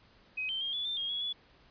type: tone with pitch steps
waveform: sine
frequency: 2525 / 3115 / 3221 / 3434 / 3574 / 3249 / 3350 / 3419 Hz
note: D#7 / G7 / G7 / A7 / A7 / G#7 / G#7 / G#7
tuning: +25 / -12 / +46 / -43 / +26 / -39 / +14 / +50 cents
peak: -32 dBFS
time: 0.37-1.33 s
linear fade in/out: 10 ms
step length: 120 ms
effects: pink hiss -62 dBFS RMS until 1.7 s + resampled to 11025 Hz